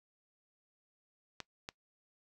clicks, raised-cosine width 0.2 ms, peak -23 dBFS, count 2, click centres 1.403 / 1.689 s, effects noise-tail reverb RT60 0.1 s tail -22 dB re dry

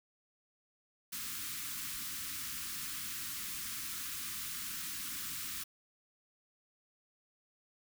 white band-stop noise, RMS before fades -41 dBFS, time 1.12-5.64 s, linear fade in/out 10 ms, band 320 to 1100 Hz, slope 48 dB/octave, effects none

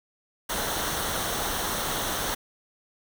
pink noise with comb filter, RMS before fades -29 dBFS, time 0.49-2.35 s, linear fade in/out 10 ms, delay 0.41 ms, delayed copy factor -0.55, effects none

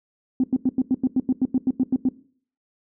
sine tone bursts, 258.1 Hz, C4, 23 cents flat, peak -15 dBFS, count 14, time 0.4-2.088 s, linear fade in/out 2 ms, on 37 ms, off 90 ms, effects noise-tail reverb RT60 0.5 s tail -19 dB re dry + tanh soft clip ceiling -11 dBFS

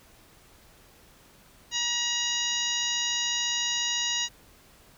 harmonic tone with a mistuned harmonic, 954 Hz, A#5, 40 cents sharp, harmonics 1 / 2 / 3 / 4 / 5 / 6 / 7, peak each -41 / -35 / -31 / -31 / -37 / -35 / -32 dBFS, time 1.71-4.29 s, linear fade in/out 50 ms, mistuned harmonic 5, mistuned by +40 cents, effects pink hiss -56 dBFS RMS until 4.97 s

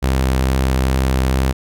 sawtooth tone with vibrato, 65.41 Hz, C2, in tune, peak -10 dBFS, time 0.02-1.53 s, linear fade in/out 20 ms, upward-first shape triangle, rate 2.3 Hz, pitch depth 14 cents each way, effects none

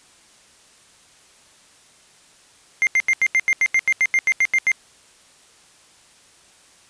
triangle tone bursts, 2100 Hz, C7, 6 cents sharp, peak -12 dBFS, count 15, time 2.82-4.717 s, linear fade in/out 0 ms, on 49 ms, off 83 ms, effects white hiss -52 dBFS RMS until 6.89 s + resampled to 22050 Hz

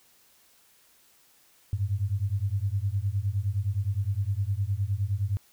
sine beating tone pair, 94.9 / 104.6 Hz, F#2 / G#2, +44 / +13 cents, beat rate 9.7 Hz, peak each -28 dBFS, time 1.73-5.37 s, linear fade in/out 0 ms, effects white hiss -61 dBFS RMS until 5.52 s

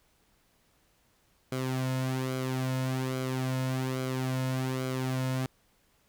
sawtooth tone with flanger, 129.9 Hz, C3, 12 cents flat, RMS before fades -31 dBFS, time 1.52-5.46 s, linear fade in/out 2 ms, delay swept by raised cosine 1.1 to 2.6 ms, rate 1.2 Hz, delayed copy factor -0.6, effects pink hiss -68 dBFS RMS until 6.08 s

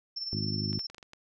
sine tone with tremolo, 5370 Hz, E8, 31 cents sharp, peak -31 dBFS, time 0.16-0.87 s, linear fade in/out 10 ms, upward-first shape sine, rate 19 Hz, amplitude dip 60%
harmonic tone, 51.6 Hz, G#1, 10 cents flat, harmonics 2 / 3 / 4 / 5 / 6 / 7, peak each -34 / -37 / -36 / -41 / -44 / -44 dBFS, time 0.33-0.79 s, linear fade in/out 0 ms
clicks, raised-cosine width 0.2 ms, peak -30 dBFS, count 7, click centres 0.73 / 0.794 / 0.9 / 0.946 / 0.982 / 1.028 / 1.134 s
effects none

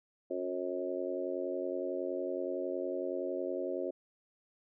harmonic tone with a mistuned harmonic, 90.8 Hz, F#2, 32 cents flat, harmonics 3 / 4 / 5 / 6 / 7, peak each -42 / -37 / -44 / -38 / -41 dBFS, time 0.3-3.91 s, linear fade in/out 10 ms, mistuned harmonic 3, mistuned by +18 cents, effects none

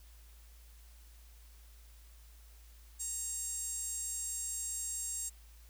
sawtooth tone with high-pass filter, 932.3 Hz, A#5, in tune, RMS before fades -39 dBFS, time 2.99-5.3 s, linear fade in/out 20 ms, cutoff 7700 Hz, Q 7.6, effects added 56 Hz sine -54 dBFS peak until 5.69 s + white hiss -64 dBFS RMS until 5.69 s

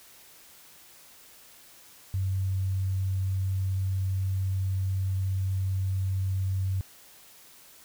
sine tone, 95.3 Hz, G2, 48 cents flat, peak -25 dBFS, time 2.14-6.81 s, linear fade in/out 0 ms, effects white hiss -53 dBFS RMS until 7.84 s

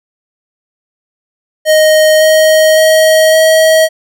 square tone with pitch steps, 622.3 / 627.4 / 632.4 / 637.6 Hz, D#5 / D#5 / D#5 / D#5, 0 / +14 / +28 / +42 cents, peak -5 dBFS, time 1.65-3.89 s, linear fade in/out 50 ms, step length 560 ms, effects none

